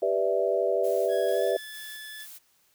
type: chord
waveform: sine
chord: E minor seventh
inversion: first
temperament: equal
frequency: 392 / 493.9 / 587.3 / 659.3 Hz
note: G4 / B4 / D5 / E5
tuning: 0 / 0 / 0 / 0 cents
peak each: -28 dBFS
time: 0.02-1.57 s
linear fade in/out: 5 ms
type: noise with tremolo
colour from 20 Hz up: blue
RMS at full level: -45 dBFS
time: 0.83-2.39 s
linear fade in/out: 20 ms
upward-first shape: square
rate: 2.2 Hz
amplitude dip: 40%
type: tone with pitch glide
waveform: 25% pulse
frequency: 1663 to 1729.6 Hz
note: G#6 to A6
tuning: +2 to -30 cents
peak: -36 dBFS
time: 1.08-2.27 s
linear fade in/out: 50 ms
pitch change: +68 cents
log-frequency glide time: 1.31-1.44 s
effects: white hiss -66 dBFS RMS until 2.74 s